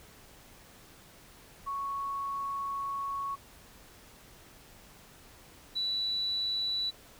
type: tone pair in turn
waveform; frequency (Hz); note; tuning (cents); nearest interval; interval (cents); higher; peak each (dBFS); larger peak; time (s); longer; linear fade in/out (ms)
sine; 1108.7 / 3951; C#6 / B7; 0 / 0; octave + minor seventh; 2200; second; -32 / -29; second; 1.66-3.36 / 5.75-6.91; first; 20
effects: pink hiss -55 dBFS RMS until 7.19 s